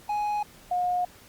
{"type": "tone pair in turn", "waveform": ["triangle", "sine"], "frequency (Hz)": [834, 717.9], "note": ["G#5", "F5"], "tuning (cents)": [7, 48], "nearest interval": "minor third", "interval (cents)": 259, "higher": "first", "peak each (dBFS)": -23, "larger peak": "neither", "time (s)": [[0.09, 0.43], [0.71, 1.05]], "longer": "neither", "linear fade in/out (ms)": 5, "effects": ["pink hiss -52 dBFS RMS until 1.28 s", "Opus 48 kbps"]}